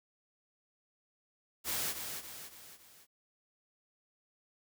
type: noise with echo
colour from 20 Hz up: white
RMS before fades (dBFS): -35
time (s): 1.64-1.95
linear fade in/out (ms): 50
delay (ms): 280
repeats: 4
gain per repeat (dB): -6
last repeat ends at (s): 3.07
effects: none